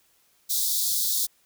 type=high-pass noise; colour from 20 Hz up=white; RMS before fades=-25 dBFS; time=0.49-1.27 s; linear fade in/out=20 ms; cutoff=3500 Hz; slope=96 dB/octave; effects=white hiss -64 dBFS RMS until 1.45 s